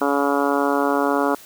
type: harmonic tone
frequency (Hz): 141.5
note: C#3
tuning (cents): +36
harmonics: 2 / 3 / 4 / 5 / 6 / 7 / 8 / 9 / 10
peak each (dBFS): -22 / -24 / -25 / -26 / -27 / -27 / -28 / -29 / -29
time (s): 0.01-1.35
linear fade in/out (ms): 5
effects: white hiss -44 dBFS RMS until 1.45 s